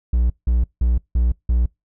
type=tone bursts; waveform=triangle; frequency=59.8 Hz; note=A#1; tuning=45 cents sharp; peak=-12 dBFS; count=5; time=0.13-1.66 s; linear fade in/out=5 ms; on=170 ms; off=170 ms; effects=noise-tail reverb RT60 0.2 s tail -26 dB re dry